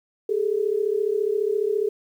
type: tone pair together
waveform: sine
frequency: 401.7 / 436.3 Hz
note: G4 / A4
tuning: +42 / -15 cents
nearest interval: minor second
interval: 143 cents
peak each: -23 dBFS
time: 0.29-1.89 s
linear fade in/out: 5 ms
effects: 9-bit